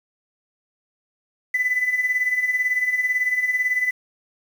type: tone with tremolo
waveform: sine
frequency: 2000 Hz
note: B6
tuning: 21 cents sharp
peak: -15 dBFS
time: 1.54-3.91 s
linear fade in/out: 5 ms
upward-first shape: sine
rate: 18 Hz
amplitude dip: 70%
effects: tanh soft clip ceiling -12 dBFS + 7-bit